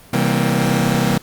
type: chord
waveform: sawtooth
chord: C dominant seventh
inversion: none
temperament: just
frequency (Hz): 130.81 / 163.52 / 196.22 / 235.5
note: C3 / E3 / G3 / Bb3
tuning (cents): 0 / -14 / +2 / +18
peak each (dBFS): -16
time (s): 0.13-1.18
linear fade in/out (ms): 5
effects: pink hiss -44 dBFS RMS until 1.22 s + Opus 24 kbps